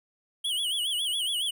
square tone with vibrato, 3136 Hz, G7, in tune, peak -27 dBFS, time 0.44-1.51 s, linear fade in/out 10 ms, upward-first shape sine, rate 7.2 Hz, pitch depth 150 cents each way, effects none

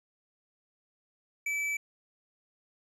triangle tone with tanh clipping, 2307 Hz, D7, 31 cents flat, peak -31 dBFS, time 1.46-1.77 s, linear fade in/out 5 ms, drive 14 dB, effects none

